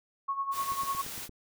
sine tone with tremolo, 1100 Hz, C#6, 14 cents flat, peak -27 dBFS, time 0.28-1.02 s, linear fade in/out 10 ms, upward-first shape sine, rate 10 Hz, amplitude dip 70%
white noise, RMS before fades -40 dBFS, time 0.51-1.29 s, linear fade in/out 50 ms
click train, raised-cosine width 3 ms, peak -34 dBFS, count 6, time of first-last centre 0.72-1.293 s, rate 8.72 Hz
effects none

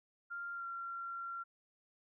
sine tone with pitch glide, 1394 to 1372.4 Hz, F6 to F6, -4 to -31 cents, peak -40 dBFS, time 0.3-1.44 s, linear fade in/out 20 ms, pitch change -27 cents, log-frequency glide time 0.53-0.65 s, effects none

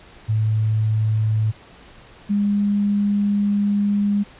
sine tone pair in turn, 108.9 / 203.8 Hz, A2 / G#3, -17 / -32 cents, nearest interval major seventh, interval 1085 cents, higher second, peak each -16 / -16 dBFS, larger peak neither, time 0.28-1.52 / 2.29-4.24 s, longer second, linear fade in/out 20 ms, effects pink hiss -46 dBFS RMS until 4.39 s + resampled to 8000 Hz

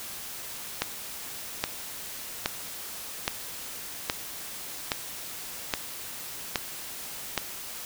click train, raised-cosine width 0.2 ms, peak -7 dBFS, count 9, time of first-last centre 0.82-7.377 s, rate 1.22 Hz, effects white hiss -39 dBFS RMS until 7.85 s

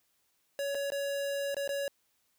square tone with dropouts, 561 Hz, C#5, 21 cents sharp, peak -32 dBFS, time 0.59-1.88 s, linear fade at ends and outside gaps 1 ms, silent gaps 0.747-0.751 / 0.903-0.92 / 1.545-1.567 / 1.677-1.691 s, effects white hiss -74 dBFS RMS until 2.38 s

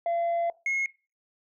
sine tone pair in turn, 682 / 2165 Hz, F5 / C#7, -41 / -41 cents, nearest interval octave + minor sixth, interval 2000 cents, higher second, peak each -22 dBFS, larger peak neither, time 0.06-0.5 / 0.66-0.86 s, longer first, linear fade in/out 2 ms, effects noise-tail reverb RT60 0.3 s tail -21 dB re dry + tanh soft clip ceiling -23 dBFS

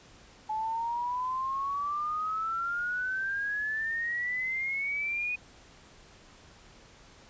sine exponential sweep, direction up, 858 to 2489 Hz, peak -29 dBFS, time 0.49-5.36 s, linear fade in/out 10 ms, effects pink hiss -55 dBFS RMS until 7.29 s + resampled to 16000 Hz

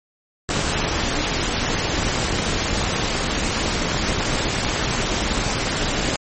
pink noise with amplitude modulation, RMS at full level -18 dBFS, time 0.49-6.16 s, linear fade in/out 0 ms, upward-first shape sine, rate 266 Hz, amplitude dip 80%, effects MP3 32 kbps

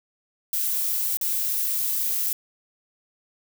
violet noise with dropouts, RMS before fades -25 dBFS, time 0.53-2.33 s, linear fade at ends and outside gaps 1 ms, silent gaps 1.171-1.212 s, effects none

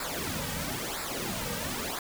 pink noise with flanger, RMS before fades -34 dBFS, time 0-1.99 s, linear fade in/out 2 ms, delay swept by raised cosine 0.32 to 2.92 ms, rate 0.99 Hz, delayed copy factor -0.75, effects none

